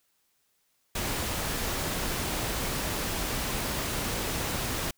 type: noise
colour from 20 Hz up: pink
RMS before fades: -31 dBFS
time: 0.95-4.91 s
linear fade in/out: 5 ms
effects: white hiss -72 dBFS RMS until 4.97 s